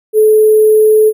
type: tone with sample-and-hold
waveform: sine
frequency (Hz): 430.8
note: A4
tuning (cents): -37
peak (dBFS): -4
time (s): 0.13-1.13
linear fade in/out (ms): 50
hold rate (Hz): 11025
effects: none